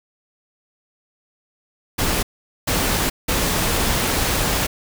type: noise bursts at uneven times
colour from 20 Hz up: pink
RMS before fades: -20 dBFS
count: 3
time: 1.98-2.23 / 2.67-3.1 / 3.28-4.67 s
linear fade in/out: 10 ms
effects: none